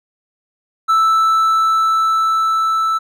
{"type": "tone with level ramp", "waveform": "triangle", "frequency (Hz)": 1318.5, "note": "E6", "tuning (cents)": 0, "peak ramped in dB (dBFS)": [-8, -12], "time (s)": [0.88, 2.99], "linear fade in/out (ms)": 20, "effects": []}